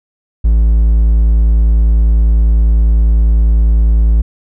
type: tone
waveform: triangle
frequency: 55 Hz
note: A1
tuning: in tune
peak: -4 dBFS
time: 0.44-4.22 s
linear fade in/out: 10 ms
effects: none